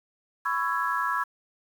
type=chord; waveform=sine; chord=C# minor seventh; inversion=third; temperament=just; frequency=997.9 / 1108.7 / 1330.5 / 1663.1 Hz; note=B5 / C#6 / E6 / G#6; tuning=+18 / 0 / +16 / +2 cents; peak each=-30 dBFS; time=0.45-1.24 s; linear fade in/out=10 ms; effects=8-bit